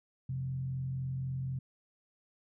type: tone with frequency modulation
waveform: sine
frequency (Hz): 131.5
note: C3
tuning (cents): +9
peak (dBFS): -33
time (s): 0.29-1.59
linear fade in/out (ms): 5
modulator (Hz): 43.9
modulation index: 0.4
effects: none